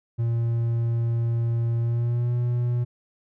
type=tone with pitch glide; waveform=triangle; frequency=116.54 to 121.21 Hz; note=A#2 to B2; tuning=0 to -32 cents; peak=-19 dBFS; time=0.18-2.85 s; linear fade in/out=20 ms; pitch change=+68 cents; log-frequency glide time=1.8-2.33 s; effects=none